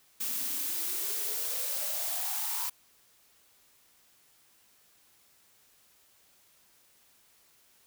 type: noise with high-pass filter sweep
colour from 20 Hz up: blue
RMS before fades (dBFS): -33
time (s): 0.2-2.7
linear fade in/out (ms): 10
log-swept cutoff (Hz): 220 to 990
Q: 9.6
effects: white hiss -64 dBFS RMS until 7.86 s